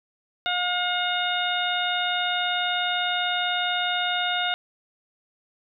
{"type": "harmonic tone with a mistuned harmonic", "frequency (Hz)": 716, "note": "F5", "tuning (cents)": 43, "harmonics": [1, 2, 3, 4, 5], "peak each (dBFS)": [-28, -28, -33, -30, -28], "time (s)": [0.46, 4.54], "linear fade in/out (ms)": 0, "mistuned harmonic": 5, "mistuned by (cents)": 38, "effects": []}